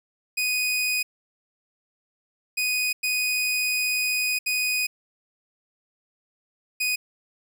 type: tone bursts at uneven times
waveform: sawtooth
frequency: 2489 Hz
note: D#7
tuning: in tune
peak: -19 dBFS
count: 5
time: 0.37-1.03 / 2.57-2.93 / 3.03-4.39 / 4.46-4.87 / 6.8-6.96 s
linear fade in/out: 10 ms
effects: none